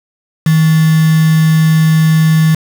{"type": "tone with quantisation", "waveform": "sine", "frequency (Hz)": 159, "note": "D#3", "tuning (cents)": 38, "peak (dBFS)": -6, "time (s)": [0.46, 2.55], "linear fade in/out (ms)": 5, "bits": 3, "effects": []}